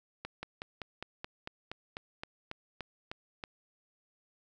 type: slowing click train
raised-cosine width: 0.3 ms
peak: -23 dBFS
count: 14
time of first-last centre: 0.25-3.438 s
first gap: 180 ms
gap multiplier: 1.05
effects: none